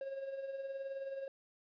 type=tone with tremolo; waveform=triangle; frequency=543 Hz; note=C#5; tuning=36 cents flat; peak=-35 dBFS; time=0.01-1.28 s; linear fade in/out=2 ms; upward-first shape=triangle; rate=19 Hz; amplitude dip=60%; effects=resampled to 11025 Hz + 12-bit